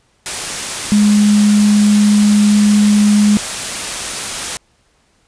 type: tone in noise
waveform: sine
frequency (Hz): 207.7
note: G#3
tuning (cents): 0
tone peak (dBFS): -7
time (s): 0.92-3.37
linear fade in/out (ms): 0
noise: white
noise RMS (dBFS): -21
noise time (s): 0.26-4.57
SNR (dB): +11
effects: pink hiss -57 dBFS RMS until 5.27 s + resampled to 22050 Hz